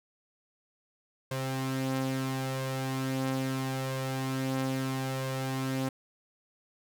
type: tone pair together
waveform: sawtooth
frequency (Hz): 132.48 / 264.2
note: C3 / C4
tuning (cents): +22 / +17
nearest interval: octave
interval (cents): 1195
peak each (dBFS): -28 / -30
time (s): 1.31-5.89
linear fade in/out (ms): 5
effects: none